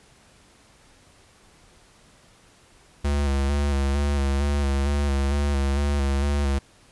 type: tone with vibrato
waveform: square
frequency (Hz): 70.3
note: C#2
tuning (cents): +25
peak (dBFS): -21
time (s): 3.04-6.59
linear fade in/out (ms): 10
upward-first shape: square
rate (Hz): 2.2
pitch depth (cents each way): 34
effects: pink hiss -55 dBFS RMS until 6.91 s + resampled to 24000 Hz